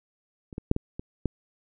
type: clicks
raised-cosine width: 3 ms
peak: -28 / -19 / -6 / -15 / -21 / -12 dBFS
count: 6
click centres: 0.528 / 0.581 / 0.714 / 0.764 / 0.995 / 1.257 s
effects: none